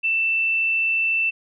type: tone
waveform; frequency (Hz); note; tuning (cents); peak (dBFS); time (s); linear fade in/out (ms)
sine; 2666; E7; +19; -18; 0.03-1.31; 20
effects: none